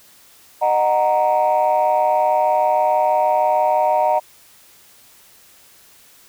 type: chord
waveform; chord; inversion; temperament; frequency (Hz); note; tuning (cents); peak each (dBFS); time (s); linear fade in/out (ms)
sine; D# minor; none; equal with one note detuned; 613.7 / 740 / 932.3; D#5 / F#5 / A#5; -24 / 0 / 0; -17; 0.61-4.2; 20
effects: tanh soft clip ceiling -8 dBFS + white hiss -49 dBFS RMS until 6.28 s